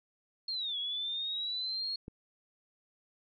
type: linear two-way sweep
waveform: sine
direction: down then up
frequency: 4319 to 3322 to 4319 Hz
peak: -33 dBFS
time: 0.48-1.96 s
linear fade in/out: 5 ms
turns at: 0.78 s
type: click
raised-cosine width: 3 ms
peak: -30 dBFS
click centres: 2.081 s
effects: none